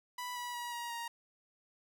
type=tone with pitch steps; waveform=sawtooth; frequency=987.8 / 974.8 / 961.9 / 949.2 / 936.7 Hz; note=B5 / B5 / B5 / A#5 / A#5; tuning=0 / -23 / -46 / +31 / +8 cents; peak=-35 dBFS; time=0.18-1.08 s; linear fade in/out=5 ms; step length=180 ms; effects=none